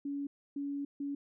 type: tone bursts at uneven times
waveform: sine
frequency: 282.7 Hz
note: C#4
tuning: 34 cents sharp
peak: -34 dBFS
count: 3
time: 0.05-0.27 / 0.56-0.85 / 1-1.15 s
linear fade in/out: 5 ms
effects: none